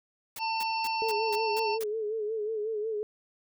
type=noise bursts; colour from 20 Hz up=white; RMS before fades=-40 dBFS; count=7; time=0.36-1.837 s; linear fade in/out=2 ms; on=31 ms; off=210 ms
type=harmonic tone; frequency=897 Hz; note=A5; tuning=33 cents sharp; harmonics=1 / 3 / 5 / 6; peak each=-29 / -35 / -39 / -41 dBFS; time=0.38-1.79 s; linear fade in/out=50 ms
type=tone with vibrato; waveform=sine; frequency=432.4 Hz; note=A4; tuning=30 cents flat; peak=-29 dBFS; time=1.02-3.03 s; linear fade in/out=0 ms; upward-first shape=sine; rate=5.5 Hz; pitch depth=71 cents each way
effects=none